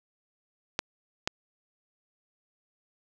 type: clicks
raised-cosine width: 0.2 ms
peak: -9 / -9 dBFS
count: 2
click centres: 0.791 / 1.275 s
effects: none